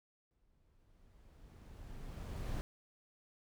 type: noise with exponential growth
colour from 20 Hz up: brown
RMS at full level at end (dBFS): -37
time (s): 0.31-2.61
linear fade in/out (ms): 0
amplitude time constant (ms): 500
effects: none